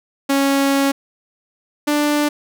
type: tone pair in turn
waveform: sawtooth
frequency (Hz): 276 / 295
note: C#4 / D4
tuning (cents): -7 / +8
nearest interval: minor second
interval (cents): 115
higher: second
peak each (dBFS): -10 / -11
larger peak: first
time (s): 0.29-0.92 / 1.87-2.29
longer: first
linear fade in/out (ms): 10
effects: none